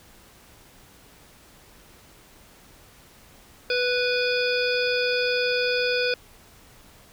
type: harmonic tone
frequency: 493.9 Hz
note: B4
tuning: in tune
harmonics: 1 / 3 / 5 / 7 / 9 / 10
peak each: -24 / -28 / -28 / -34 / -34 / -31 dBFS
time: 3.7-6.14 s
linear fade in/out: 2 ms
effects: pink hiss -52 dBFS RMS until 7.12 s